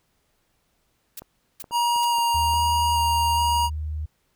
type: noise bursts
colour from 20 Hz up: blue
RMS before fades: -35 dBFS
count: 3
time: 1.17-2.051 s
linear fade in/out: 5 ms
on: 27 ms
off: 400 ms
type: clicks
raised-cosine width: 1 ms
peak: -28 dBFS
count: 6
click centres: 1.22 / 1.642 / 1.71 / 1.962 / 2.185 / 2.537 s
type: tone with vibrato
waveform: square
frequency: 945 Hz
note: A#5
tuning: 23 cents sharp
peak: -20 dBFS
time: 1.71-3.7 s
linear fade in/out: 50 ms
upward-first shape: square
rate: 1.2 Hz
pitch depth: 9 cents each way
type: tone with pitch glide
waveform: sine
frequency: 80.4 to 76.55 Hz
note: E2 to D#2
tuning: -43 to -28 cents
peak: -26 dBFS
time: 2.34-4.06 s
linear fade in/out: 10 ms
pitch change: -85 cents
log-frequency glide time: 3.35-3.5 s
effects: pink hiss -69 dBFS RMS until 4.35 s